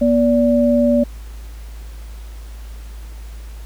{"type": "tone pair together", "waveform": "sine", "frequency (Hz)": [240.8, 579], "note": ["B3", "D5"], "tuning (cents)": [-44, -25], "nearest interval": "octave + minor third", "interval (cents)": 1519, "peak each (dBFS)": [-13, -15], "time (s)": [0.01, 1.04], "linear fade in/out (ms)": 10, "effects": ["added 54 Hz sine -30 dBFS peak until 3.65 s", "pink hiss -46 dBFS RMS until 3.65 s"]}